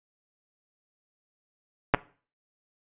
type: clicks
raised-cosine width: 0.5 ms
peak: -4 dBFS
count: 2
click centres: 1.939 / 1.946 s
effects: noise-tail reverb RT60 0.4 s tail -20 dB re dry + resampled to 8000 Hz